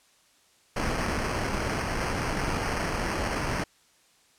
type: noise with sample-and-hold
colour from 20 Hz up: pink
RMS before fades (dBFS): -29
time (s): 0.76-3.64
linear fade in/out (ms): 5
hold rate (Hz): 3675
effects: white hiss -62 dBFS RMS until 4.38 s + low-pass 9000 Hz 12 dB/octave